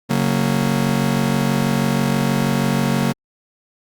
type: chord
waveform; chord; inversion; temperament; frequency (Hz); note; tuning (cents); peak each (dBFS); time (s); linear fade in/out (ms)
40% pulse; F# major; second; just; 138.75 / 185 / 231.2; C#3 / F#3 / A#3; +2 / 0 / -14; -20 / -21 / -19; 0.09-3.13; 20
effects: Opus 48 kbps